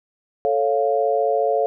sine chord, A augmented, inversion none, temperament equal, 440 / 554.4 / 698.5 Hz, A4 / C#5 / E#5, 0 / 0 / 0 cents, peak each -21 dBFS, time 0.45-1.66 s, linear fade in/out 0 ms, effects none

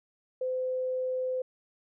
sine tone, 512 Hz, C5, 38 cents flat, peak -28 dBFS, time 0.41-1.42 s, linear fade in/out 5 ms, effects none

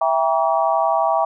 sine chord, E diminished seventh, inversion none, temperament just, 659.3 / 791.1 / 949.3 / 1139.2 Hz, E5 / G5 / Bb5 / Db6, 0 / +16 / +31 / +47 cents, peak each -19 / -20 / -22 / -23 dBFS, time 0.01-1.25 s, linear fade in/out 5 ms, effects none

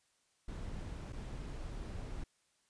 brown noise with dropouts, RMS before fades -43 dBFS, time 0.48-2.24 s, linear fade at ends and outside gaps 5 ms, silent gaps 1.125-1.13 s, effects white hiss -75 dBFS RMS until 2.69 s + resampled to 22050 Hz

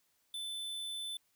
square tone, 3518 Hz, A7, 1 cent flat, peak -39 dBFS, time 0.34-1.17 s, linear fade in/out 2 ms, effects white hiss -75 dBFS RMS until 1.35 s

